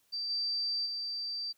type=tone with level steps; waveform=sine; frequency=4668 Hz; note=D8; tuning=11 cents flat; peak=-33 / -30 / -34 dBFS; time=0.12-1.53 s; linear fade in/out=20 ms; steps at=0.29 / 0.85 s; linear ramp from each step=20 ms; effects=white hiss -71 dBFS RMS until 1.57 s